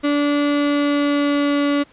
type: tone with pitch glide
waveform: 35% pulse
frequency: 289.8 to 286.6 Hz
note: D4 to D4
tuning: -23 to -42 cents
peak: -14 dBFS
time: 0.03-1.84 s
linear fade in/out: 20 ms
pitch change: -19 cents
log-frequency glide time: 0.41-1.64 s
effects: pink hiss -51 dBFS RMS until 1.92 s + resampled to 8000 Hz